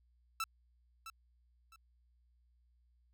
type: tone with echo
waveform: sawtooth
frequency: 1324 Hz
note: E6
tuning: 7 cents sharp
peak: -31 dBFS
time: 0.4-0.44 s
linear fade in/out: 2 ms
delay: 660 ms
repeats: 2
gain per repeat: -11 dB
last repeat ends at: 1.76 s
effects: added 60 Hz sine -68 dBFS peak until 3.13 s